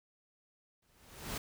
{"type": "noise with exponential growth", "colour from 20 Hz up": "pink", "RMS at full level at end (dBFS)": -36, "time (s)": [0.82, 1.38], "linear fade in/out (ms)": 5, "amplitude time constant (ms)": 120, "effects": []}